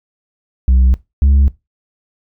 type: tone pair in turn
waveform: sine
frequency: 63.6 / 69.19 Hz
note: C2 / C#2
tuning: -48 / -3 cents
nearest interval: minor second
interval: 145 cents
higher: second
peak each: -4 dBFS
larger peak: neither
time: 0.68-0.94 / 1.22-1.48 s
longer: neither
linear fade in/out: 0 ms
effects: noise-tail reverb RT60 0.2 s tail -19 dB re dry + tanh soft clip ceiling -6 dBFS